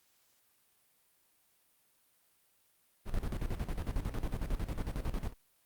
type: noise with tremolo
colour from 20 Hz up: brown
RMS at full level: -33 dBFS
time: 3.05-5.34 s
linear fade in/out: 50 ms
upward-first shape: square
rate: 11 Hz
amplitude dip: 70%
effects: white hiss -71 dBFS RMS until 5.65 s + Opus 48 kbps